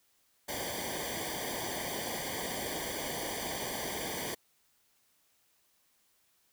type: noise with comb filter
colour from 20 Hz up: pink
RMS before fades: -37 dBFS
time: 0.48-4.35 s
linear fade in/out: 10 ms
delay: 0.75 ms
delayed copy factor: -0.95
effects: white hiss -71 dBFS RMS until 6.52 s